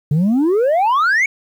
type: exponential sweep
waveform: sine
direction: up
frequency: 140 to 2277 Hz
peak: -9 dBFS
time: 0.11-1.26 s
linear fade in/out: 5 ms
effects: tanh soft clip ceiling -11 dBFS + 8-bit